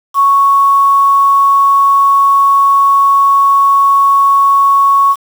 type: tone with quantisation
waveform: sine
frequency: 1108.7 Hz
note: C#6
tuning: in tune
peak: -5 dBFS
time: 0.14-5.16 s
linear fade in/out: 50 ms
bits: 5
effects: none